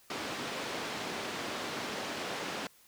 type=band-pass noise; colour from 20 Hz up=pink; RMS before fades=-38 dBFS; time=0.1-2.67 s; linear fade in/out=2 ms; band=250 to 4900 Hz; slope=12 dB/octave; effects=white hiss -62 dBFS RMS until 2.87 s